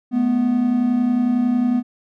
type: tone pair together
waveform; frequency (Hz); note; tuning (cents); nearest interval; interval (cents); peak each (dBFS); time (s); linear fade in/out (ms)
triangle; 215.6 / 246.6; A3 / B3; -35 / -2; major second; 233; -21 / -14; 0.11-1.83; 50
effects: none